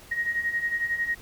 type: beating tone pair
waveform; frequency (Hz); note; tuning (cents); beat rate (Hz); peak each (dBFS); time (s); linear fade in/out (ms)
sine; 1871 / 1882; A#6 / A#6; +6 / +16; 11; -31 / -26; 0.11-1.15; 10
effects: pink hiss -49 dBFS RMS until 1.21 s